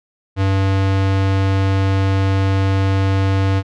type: tone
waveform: square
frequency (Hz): 96.8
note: G2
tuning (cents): -21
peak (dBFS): -14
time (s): 0.36-3.63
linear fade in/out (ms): 50
effects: low-pass 4000 Hz 12 dB/octave